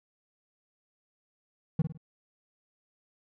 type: tone with echo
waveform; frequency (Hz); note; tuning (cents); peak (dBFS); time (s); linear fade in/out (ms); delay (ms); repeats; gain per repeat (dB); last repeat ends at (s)
triangle; 158.6; D#3; +33; -19; 1.79-1.82; 5; 52; 3; -8; 1.976
effects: none